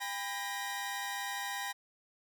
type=tone cluster; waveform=sawtooth; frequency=800 / 997 / 1879 Hz; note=G5 / B5 / A#6; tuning=+35 / +16 / +13 cents; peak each=-36 / -39 / -36 dBFS; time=0-1.73 s; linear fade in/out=20 ms; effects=none